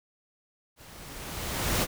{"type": "noise with level ramp", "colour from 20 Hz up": "pink", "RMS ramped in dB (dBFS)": [-51, -24], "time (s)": [0.76, 1.87], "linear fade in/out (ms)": 50, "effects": []}